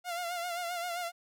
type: tone with vibrato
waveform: sawtooth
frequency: 698.5 Hz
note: F5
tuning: in tune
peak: -30 dBFS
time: 0.04-1.12 s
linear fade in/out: 50 ms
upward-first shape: sine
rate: 7.6 Hz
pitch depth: 56 cents each way
effects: none